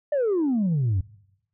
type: exponential sweep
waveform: sine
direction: down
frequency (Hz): 611 to 87.31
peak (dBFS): -18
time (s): 0.12-1.01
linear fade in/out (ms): 5
effects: noise-tail reverb RT60 0.8 s tail -23 dB re dry + tanh soft clip ceiling -18 dBFS